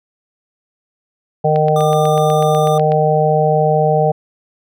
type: harmonic tone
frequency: 153.7 Hz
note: D#3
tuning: 21 cents flat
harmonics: 1 / 3 / 4 / 5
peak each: -16 / -16 / -16 / -16 dBFS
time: 1.44-4.12 s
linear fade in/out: 10 ms
type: click train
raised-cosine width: 0.3 ms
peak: -14 dBFS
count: 12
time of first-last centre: 1.56-2.92 s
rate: 8.09 Hz
type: tone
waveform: square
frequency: 1196 Hz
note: D6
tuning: 31 cents sharp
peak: -23 dBFS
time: 1.76-2.78 s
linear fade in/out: 2 ms
effects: none